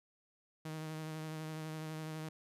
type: tone with vibrato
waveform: sawtooth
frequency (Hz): 156.9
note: D#3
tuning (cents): +15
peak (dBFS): -37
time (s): 0.65-2.29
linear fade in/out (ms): 5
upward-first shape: sine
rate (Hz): 12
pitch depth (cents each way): 19
effects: resampled to 32000 Hz